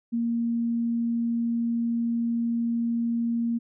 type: tone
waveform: sine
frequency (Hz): 233.3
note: A#3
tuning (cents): +2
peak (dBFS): -23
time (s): 0.12-3.59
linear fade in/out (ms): 20
effects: none